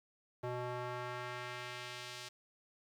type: tone with band-pass filter sweep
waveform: square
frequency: 123.47 Hz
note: B2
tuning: in tune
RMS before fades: -43 dBFS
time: 0.43-2.29 s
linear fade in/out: 10 ms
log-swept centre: 630 to 4600 Hz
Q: 0.89
effects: 11-bit